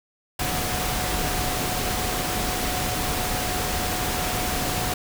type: tone in noise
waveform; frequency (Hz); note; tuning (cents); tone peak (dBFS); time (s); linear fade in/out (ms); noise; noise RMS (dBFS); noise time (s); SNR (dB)
sine; 731; F#5; -21; -32; 0.39-4.94; 5; pink; -26; 0.39-4.94; -9
effects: none